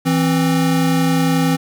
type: tone pair together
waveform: square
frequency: 164.81 / 264.3 Hz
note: E3 / C4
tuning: 0 / +18 cents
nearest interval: minor sixth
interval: 818 cents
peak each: -17 dBFS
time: 0.05-1.57 s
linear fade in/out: 20 ms
effects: 8-bit